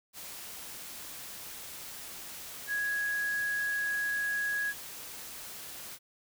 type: tone in noise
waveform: sine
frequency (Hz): 1663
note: G#6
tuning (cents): +2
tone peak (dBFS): -29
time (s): 2.67-4.74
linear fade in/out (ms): 50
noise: white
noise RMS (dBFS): -44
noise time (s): 0.13-5.99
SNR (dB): +12
effects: none